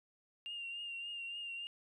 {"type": "tone with vibrato", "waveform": "sine", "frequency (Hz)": 2794, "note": "F7", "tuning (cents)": 0, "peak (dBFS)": -40, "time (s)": [0.46, 1.67], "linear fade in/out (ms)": 0, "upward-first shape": "triangle", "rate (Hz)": 3.5, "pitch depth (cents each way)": 39, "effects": ["tanh soft clip ceiling -36 dBFS"]}